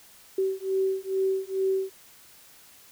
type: beating tone pair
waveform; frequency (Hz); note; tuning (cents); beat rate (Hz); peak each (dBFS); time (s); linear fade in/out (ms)
sine; 381.9 / 384.2; G4 / G4; -45 / -35; 2.3; -27; 0.38-1.9; 5
effects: white hiss -53 dBFS RMS until 2.91 s